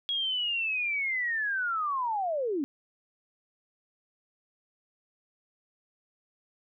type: linear sweep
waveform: sine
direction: down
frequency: 3322 to 260.6 Hz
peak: -27 dBFS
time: 0.09-2.64 s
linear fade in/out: 0 ms
effects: none

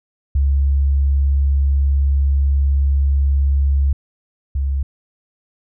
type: tone pair in turn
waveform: sine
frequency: 69.3 / 68.58 Hz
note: C#2 / C#2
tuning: 0 / -18 cents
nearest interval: unison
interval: 18 cents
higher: first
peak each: -12 / -16 dBFS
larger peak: first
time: 0.35-3.93 / 4.55-4.83 s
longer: first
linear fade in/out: 5 ms
effects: none

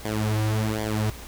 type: tone with flanger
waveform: sawtooth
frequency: 108 Hz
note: A2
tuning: 32 cents flat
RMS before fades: -25 dBFS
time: 0.05-1.1 s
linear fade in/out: 0 ms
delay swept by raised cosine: 0.75 to 4.55 ms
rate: 1.3 Hz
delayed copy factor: -0.85
effects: added 60 Hz sine -40 dBFS peak until 1.27 s + pink hiss -42 dBFS RMS until 1.27 s

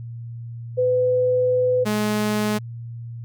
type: tone pair in turn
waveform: sine / sawtooth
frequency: 503 / 211.5 Hz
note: B4 / G#3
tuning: +32 / +32 cents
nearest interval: octave + minor third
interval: 1500 cents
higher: first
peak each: -16 dBFS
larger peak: neither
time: 0.77-1.85 / 1.85-2.59 s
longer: first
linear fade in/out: 20 ms
effects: added 117 Hz sine -31 dBFS peak until 3.24 s

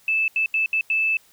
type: tone bursts at uneven times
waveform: sine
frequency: 2628 Hz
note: E7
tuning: 6 cents flat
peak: -18 dBFS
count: 5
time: 0.08-0.28 / 0.36-0.46 / 0.54-0.66 / 0.73-0.81 / 0.9-1.17 s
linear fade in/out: 2 ms
effects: white hiss -56 dBFS RMS until 1.32 s

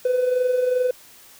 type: tone with amplitude modulation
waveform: triangle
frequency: 502 Hz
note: B4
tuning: 28 cents sharp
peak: -12 dBFS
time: 0.05-0.91 s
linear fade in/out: 5 ms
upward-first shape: sine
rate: 22.6 Hz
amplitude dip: 60%
effects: tanh soft clip ceiling -12 dBFS + white hiss -48 dBFS RMS until 1.39 s

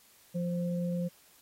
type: tone pair together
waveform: sine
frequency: 174.61 / 523.2 Hz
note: F3 / C5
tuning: 0 / 0 cents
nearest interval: octave + perfect fifth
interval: 1900 cents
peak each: -30 / -37 dBFS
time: 0.34-1.09 s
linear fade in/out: 20 ms
effects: white hiss -61 dBFS RMS until 1.41 s + AAC 48 kbps

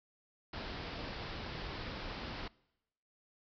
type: low-pass noise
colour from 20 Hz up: pink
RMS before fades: -43 dBFS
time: 0.53-2.48 s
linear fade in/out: 5 ms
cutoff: 5200 Hz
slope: 96 dB/octave
effects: noise-tail reverb RT60 0.9 s tail -24 dB re dry

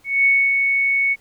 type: tone with ADSR envelope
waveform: sine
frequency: 2217 Hz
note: C#7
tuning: in tune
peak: -11 dBFS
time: 0.04-1.16 s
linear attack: 210 ms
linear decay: 270 ms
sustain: -4 dB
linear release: 38 ms
effects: pink hiss -56 dBFS RMS until 1.2 s

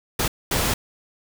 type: noise bursts at uneven times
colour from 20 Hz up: pink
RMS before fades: -22 dBFS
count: 2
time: 0.19-0.28 / 0.51-0.74 s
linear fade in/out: 5 ms
effects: none

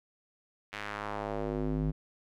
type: tone with band-pass filter sweep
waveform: square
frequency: 51.9 Hz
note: G#1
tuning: in tune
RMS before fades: -34 dBFS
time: 0.72-1.92 s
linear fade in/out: 20 ms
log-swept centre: 2300 to 170 Hz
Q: 1.4
effects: none

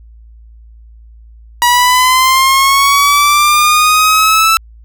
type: linear sweep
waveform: sawtooth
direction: up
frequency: 962 to 1325 Hz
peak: -3 dBFS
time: 1.62-4.57 s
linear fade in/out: 0 ms
effects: added 56 Hz sine -35 dBFS peak until 4.84 s

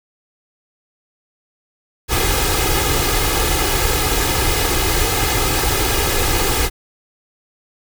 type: noise with comb filter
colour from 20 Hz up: pink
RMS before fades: -17 dBFS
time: 2.08-6.7 s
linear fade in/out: 50 ms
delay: 2.4 ms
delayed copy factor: +0.7
effects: none

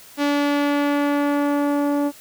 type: tone with low-pass filter sweep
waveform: sawtooth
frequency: 288 Hz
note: D4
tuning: 34 cents flat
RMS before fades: -20 dBFS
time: 0.17-2.12 s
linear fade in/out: 50 ms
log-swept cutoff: 5000 to 800 Hz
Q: 0.77
effects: white hiss -45 dBFS RMS until 2.2 s

